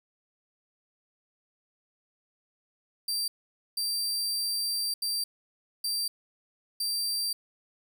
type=tone bursts at uneven times; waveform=sawtooth; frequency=4699 Hz; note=D8; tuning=in tune; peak=-25 dBFS; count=5; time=3.08-3.28 / 3.77-4.94 / 5.02-5.24 / 5.84-6.08 / 6.8-7.33 s; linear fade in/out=5 ms; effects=none